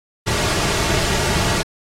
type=noise with comb filter; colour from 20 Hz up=pink; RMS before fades=-19 dBFS; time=0.26-1.63 s; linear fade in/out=20 ms; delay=3.9 ms; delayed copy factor=-0.5; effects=low-pass 8000 Hz 12 dB/octave + AAC 48 kbps